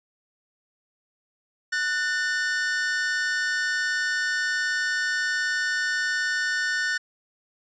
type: tone pair together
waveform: 45% pulse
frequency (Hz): 1481.3 / 1800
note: F#6 / A6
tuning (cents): +2 / +39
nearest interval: minor third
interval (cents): 337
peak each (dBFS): -26 / -26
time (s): 1.72-6.98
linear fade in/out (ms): 10
effects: resampled to 16000 Hz